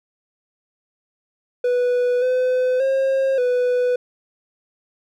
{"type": "tone with pitch steps", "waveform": "triangle", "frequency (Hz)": [492.4, 507, 536, 495.2], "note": ["B4", "B4", "C5", "B4"], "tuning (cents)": [-5, 45, 42, 5], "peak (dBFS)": -14, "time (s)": [1.64, 3.96], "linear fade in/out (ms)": 5, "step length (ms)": 580, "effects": []}